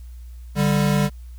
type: tone pair together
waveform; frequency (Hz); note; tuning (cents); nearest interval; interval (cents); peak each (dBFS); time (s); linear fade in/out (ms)
square; 146.42 / 197.2; D3 / G3; -5 / +11; perfect fourth; 516; -20; 0.55-1.1; 50
effects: added 60 Hz sine -35 dBFS peak until 1.38 s + white hiss -59 dBFS RMS until 1.38 s